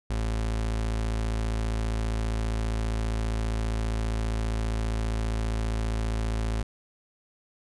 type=tone; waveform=35% pulse; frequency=55 Hz; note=A1; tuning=in tune; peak=-24 dBFS; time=0.1-6.63 s; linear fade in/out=5 ms; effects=resampled to 24000 Hz